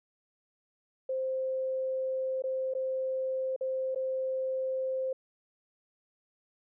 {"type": "tone with dropouts", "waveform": "sine", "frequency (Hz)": 523.3, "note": "C5", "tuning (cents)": 0, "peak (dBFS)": -29, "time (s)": [1.09, 5.13], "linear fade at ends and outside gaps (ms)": 5, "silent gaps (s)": [[2.422, 2.438], [2.738, 2.749], [3.563, 3.609], [3.948, 3.958]], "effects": []}